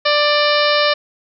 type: harmonic tone with a mistuned harmonic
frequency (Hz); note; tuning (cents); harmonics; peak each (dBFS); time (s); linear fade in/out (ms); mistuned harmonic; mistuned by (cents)
590; D5; +8; 1 / 2 / 3 / 4 / 5 / 6 / 7 / 8 / 9; -16 / -19 / -21 / -22 / -23 / -24 / -24 / -25 / -26; 0.05-0.94; 10; 6; +58
effects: none